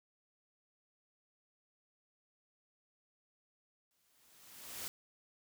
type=noise with exponential growth; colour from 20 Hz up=white; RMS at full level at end=-41 dBFS; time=3.91-4.88 s; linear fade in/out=0 ms; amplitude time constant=210 ms; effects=none